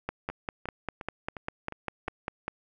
two click trains, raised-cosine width 0.5 ms, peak -23 / -16 dBFS, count 6 / 13, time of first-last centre 0.3-2.079 / 0.09-2.48 s, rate 2.81 / 5.02 Hz, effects none

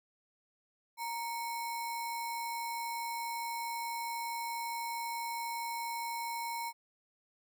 sine tone with sample-and-hold, 932.3 Hz, A#5, in tune, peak -35 dBFS, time 0.97-6.73 s, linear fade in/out 50 ms, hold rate 3150 Hz, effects none

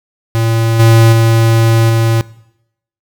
square tone with level steps, 113.8 Hz, A#2, 41 cents flat, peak -11 / -5 / -8 / -10 dBFS, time 0.35-2.21 s, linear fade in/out 0 ms, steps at 0.79 / 1.12 / 1.89 s, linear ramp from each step 10 ms, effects noise-tail reverb RT60 0.8 s tail -20 dB re dry

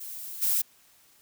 violet noise with level steps, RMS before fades -39 / -25 dBFS, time 0-0.62 s, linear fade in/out 10 ms, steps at 0.41 s, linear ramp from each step 20 ms, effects white hiss -60 dBFS RMS until 1.21 s

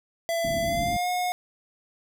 square tone with pitch glide, 670 to 722.2 Hz, E5 to F#5, +28 to -42 cents, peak -25 dBFS, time 0.29-1.32 s, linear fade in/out 0 ms, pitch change +130 cents, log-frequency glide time 0.62-1.09 s
white low-pass noise, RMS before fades -33 dBFS, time 0.44-0.97 s, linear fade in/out 5 ms, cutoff 300 Hz, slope 48 dB/octave
effects none

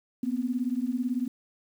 sine beating tone pair, 240 / 258 Hz, B3 / C4, -49 / -24 cents, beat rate 18 Hz, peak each -29 dBFS, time 0.23-1.28 s, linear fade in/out 5 ms, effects 9-bit

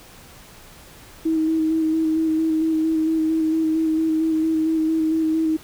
sine tone with vibrato, 318.7 Hz, D#4, 42 cents sharp, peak -17 dBFS, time 1.25-5.57 s, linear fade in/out 10 ms, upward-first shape square, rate 4.4 Hz, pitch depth 17 cents each way, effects pink hiss -45 dBFS RMS until 5.63 s

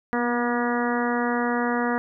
harmonic tone with a mistuned harmonic, 240.2 Hz, B3, 48 cents flat, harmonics 1 / 2 / 3 / 4 / 5 / 6 / 7 / 8, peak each -25 / -28 / -30 / -31 / -32 / -33 / -33 / -34 dBFS, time 0.13-1.98 s, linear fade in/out 0 ms, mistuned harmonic 1, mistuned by +18 cents, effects none

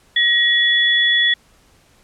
sine tone pair together, 1900 / 3408 Hz, A#6 / G#7, +33 / +44 cents, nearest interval minor seventh, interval 1011 cents, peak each -15 dBFS, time 0.16-1.34 s, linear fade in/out 5 ms, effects pink hiss -54 dBFS RMS until 2.03 s + low-pass 11000 Hz 12 dB/octave

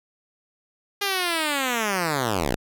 5% pulse linear sweep, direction down, 409 to 49 Hz, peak -11 dBFS, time 1.01-2.56 s, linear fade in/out 10 ms, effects none

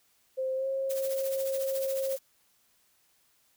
sine tone with pitch glide, 523.3 to 537.4 Hz, C5 to C5, 0 to +46 cents, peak -28 dBFS, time 0.37-2.17 s, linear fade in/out 20 ms, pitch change +46 cents, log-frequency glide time 0.55-0.67 s
blue noise with tremolo, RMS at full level -37 dBFS, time 0.89-2.19 s, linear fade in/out 20 ms, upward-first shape triangle, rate 14 Hz, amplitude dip 75%
effects white hiss -68 dBFS RMS until 3.56 s

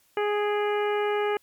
harmonic tone with a mistuned harmonic, 415.3 Hz, G#4, in tune, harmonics 1 / 2 / 3 / 4 / 5 / 6 / 7, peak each -24 / -30 / -34 / -36 / -38 / -40 / -41 dBFS, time 0.17-1.37 s, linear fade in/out 2 ms, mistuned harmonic 6, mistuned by -60 cents, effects white hiss -64 dBFS RMS until 1.42 s + MP3 96 kbps

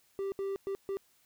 triangle tone bursts at uneven times, 392 Hz, G4, in tune, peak -30 dBFS, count 4, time 0.19-0.32 / 0.39-0.56 / 0.67-0.75 / 0.89-0.97 s, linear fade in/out 0 ms, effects white hiss -68 dBFS RMS until 1.25 s

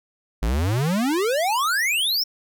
square exponential sweep, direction up, 50.2 to 5588 Hz, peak -20 dBFS, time 0.42-2.24 s, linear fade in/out 10 ms, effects none

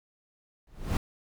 brown noise with exponential growth, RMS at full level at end -20 dBFS, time 0.67-0.97 s, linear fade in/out 2 ms, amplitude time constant 64 ms, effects none

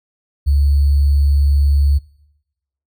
sine tone with sample-and-hold, 71 Hz, C#2, 42 cents sharp, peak -10 dBFS, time 0.46-1.99 s, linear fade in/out 20 ms, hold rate 4410 Hz, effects noise-tail reverb RT60 0.9 s tail -22 dB re dry

